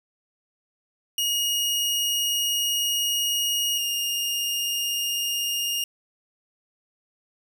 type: tone pair in turn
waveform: sawtooth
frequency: 2874 / 2834 Hz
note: F7 / F7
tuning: +49 / +25 cents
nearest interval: unison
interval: 24 cents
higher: first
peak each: -19 / -21 dBFS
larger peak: first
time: 1.18-3.78 / 3.78-5.84 s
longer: first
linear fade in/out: 2 ms
effects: none